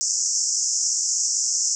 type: band-pass noise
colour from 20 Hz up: white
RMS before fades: -23 dBFS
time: 0.01-1.75 s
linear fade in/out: 0 ms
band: 5300 to 7500 Hz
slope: 96 dB/octave
effects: none